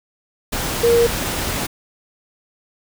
sine tone in noise, 469.5 Hz, A#4, 12 cents sharp, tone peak -11 dBFS, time 0.83-1.07 s, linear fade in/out 10 ms, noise pink, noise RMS -23 dBFS, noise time 0.52-1.67 s, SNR +9 dB, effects none

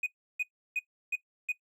triangle tone bursts, 2489 Hz, D#7, in tune, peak -25 dBFS, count 5, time 0.03-1.52 s, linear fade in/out 5 ms, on 34 ms, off 330 ms, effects noise-tail reverb RT60 0.1 s tail -19 dB re dry + tanh soft clip ceiling -23 dBFS

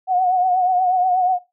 sine tone with vibrato, 734 Hz, F#5, 14 cents flat, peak -14 dBFS, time 0.07-1.39 s, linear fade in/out 50 ms, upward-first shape triangle, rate 8.3 Hz, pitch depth 60 cents each way, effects noise-tail reverb RT60 0.2 s tail -17 dB re dry

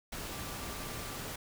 sine tone in noise, 1174.7 Hz, D6, in tune, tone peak -51 dBFS, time 0.31-1.17 s, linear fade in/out 5 ms, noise pink, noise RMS -41 dBFS, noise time 0.12-1.36 s, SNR -13 dB, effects none

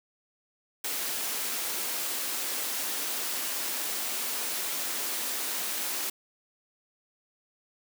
white high-pass noise, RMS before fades -32 dBFS, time 0.84-6.1 s, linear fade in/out 5 ms, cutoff 220 Hz, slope 24 dB/octave, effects none

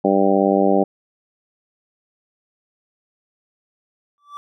harmonic tone, 97.8 Hz, G2, 4 cents flat, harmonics 2 / 3 / 4 / 5 / 6 / 7 / 8, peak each -20 / -20 / -20 / -22 / -20 / -25 / -22 dBFS, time 0.04-0.84 s, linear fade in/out 10 ms
triangle tone with exponential growth, 1161 Hz, D6, 20 cents flat, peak -26 dBFS, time 4.18-4.37 s, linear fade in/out 0 ms, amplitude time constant 41 ms
effects none

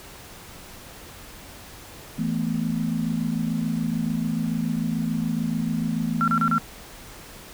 sine chord, E suspended fourth, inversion none, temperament equal, 164.81 / 220 / 246.9 Hz, E3 / A3 / B3, 0 / 0 / 0 cents, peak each -27 / -26 / -28 dBFS, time 2.18-6.59 s, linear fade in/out 10 ms
sine tone bursts, 1361 Hz, F6, 45 cents flat, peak -19 dBFS, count 4, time 6.21-6.581 s, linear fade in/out 0 ms, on 68 ms, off 33 ms
effects pink hiss -43 dBFS RMS until 7.53 s

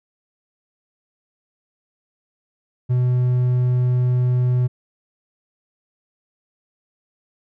triangle tone, 124.8 Hz, B2, 19 cents sharp, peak -13 dBFS, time 2.89-4.68 s, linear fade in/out 20 ms, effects none

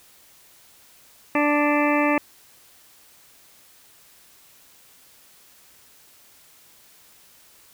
harmonic tone, 293.7 Hz, D4, in tune, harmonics 1 / 2 / 3 / 4 / 6 / 7 / 8 / 9, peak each -21 / -24 / -26 / -27 / -29 / -29 / -30 / -31 dBFS, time 1.35-2.18 s, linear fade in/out 2 ms, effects white hiss -53 dBFS RMS until 7.73 s

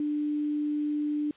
sine tone with quantisation, 297 Hz, D4, 20 cents sharp, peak -26 dBFS, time 0-1.31 s, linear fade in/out 2 ms, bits 9, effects white hiss -58 dBFS RMS until 1.36 s + resampled to 8000 Hz

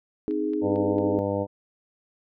sine chord, Ab major, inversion first, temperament equal, 261.6 / 311.1 / 415.3 Hz, C4 / Eb4 / Ab4, 0 / 0 / 0 cents, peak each -32 / -26 / -28 dBFS, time 0.28-1.19 s, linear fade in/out 0 ms
click train, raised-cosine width 0.3 ms, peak -34 dBFS, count 4, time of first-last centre 0.31-0.984 s, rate 4.45 Hz
harmonic tone, 99.8 Hz, G2, 32 cents sharp, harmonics 1 / 2 / 3 / 4 / 5 / 6 / 7 / 8 / 9, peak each -32 / -33 / -31 / -36 / -28 / -30 / -40 / -41 / -36 dBFS, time 0.61-1.47 s, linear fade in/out 50 ms
effects none

